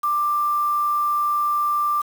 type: tone with quantisation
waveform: sine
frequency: 1183 Hz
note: D6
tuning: 12 cents sharp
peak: -18 dBFS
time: 0.03-2.02 s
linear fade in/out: 10 ms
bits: 6
effects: none